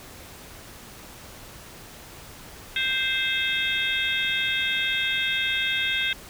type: harmonic tone with a mistuned harmonic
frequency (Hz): 523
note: C5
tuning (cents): -1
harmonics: 3 / 4 / 5 / 6 / 7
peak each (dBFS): -29 / -29 / -29 / -29 / -29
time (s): 2.76-6.13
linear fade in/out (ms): 2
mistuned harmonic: 6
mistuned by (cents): +64
effects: pink hiss -44 dBFS RMS until 6.29 s